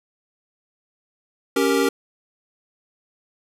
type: chord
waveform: square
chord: G diminished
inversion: second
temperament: equal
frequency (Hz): 277.2 / 392 / 466.2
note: Db4 / G4 / Bb4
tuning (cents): 0 / 0 / 0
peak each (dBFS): -22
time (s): 1.56-1.89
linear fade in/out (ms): 5
effects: resampled to 32000 Hz + 7-bit